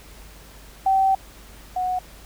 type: tone pair in turn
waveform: sine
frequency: 771 / 734.5 Hz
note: G5 / F#5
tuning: -29 / -13 cents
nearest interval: minor second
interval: 84 cents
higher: first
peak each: -15 / -21 dBFS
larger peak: first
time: 0.86-1.15 / 1.76-1.99 s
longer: first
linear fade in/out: 5 ms
effects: added 50 Hz sine -45 dBFS peak until 2.25 s + pink hiss -47 dBFS RMS until 2.25 s